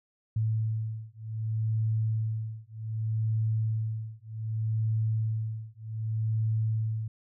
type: beating tone pair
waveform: sine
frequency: 110 / 110.65 Hz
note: A2 / A2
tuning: 0 / +10 cents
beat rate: 0.65 Hz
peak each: -30 dBFS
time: 0.36-7.08 s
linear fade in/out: 5 ms
effects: none